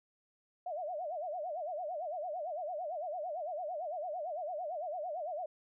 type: tone with vibrato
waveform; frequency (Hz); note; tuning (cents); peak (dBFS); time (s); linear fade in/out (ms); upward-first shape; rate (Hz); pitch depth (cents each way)
sine; 659.3; E5; 0; -36; 0.66-5.46; 5; sine; 8.9; 210
effects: none